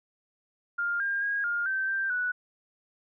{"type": "tone with pitch steps", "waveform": "sine", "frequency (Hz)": [1404, 1607, 1636, 1413, 1552, 1573, 1477], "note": ["F6", "G6", "G#6", "F6", "G6", "G6", "F#6"], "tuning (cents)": [9, 43, -26, 20, -18, 6, -3], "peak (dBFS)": -26, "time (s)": [0.78, 2.32], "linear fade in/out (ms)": 10, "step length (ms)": 220, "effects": []}